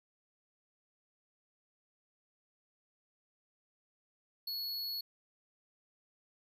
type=tone; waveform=square; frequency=4369 Hz; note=C#8; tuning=26 cents flat; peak=-37 dBFS; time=4.47-5.01 s; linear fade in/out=5 ms; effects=none